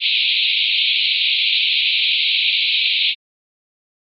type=band-pass noise; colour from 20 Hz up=white; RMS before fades=-17 dBFS; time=0-3.15 s; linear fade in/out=50 ms; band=2300 to 4100 Hz; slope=96 dB/octave; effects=MP3 32 kbps